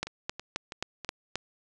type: two click trains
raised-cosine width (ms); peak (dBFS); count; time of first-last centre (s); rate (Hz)
0.2; -21 / -13; 4 / 6; 0.07-1.047 / 0.03-1.356; 3.07 / 3.77
effects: resampled to 22050 Hz + 8-bit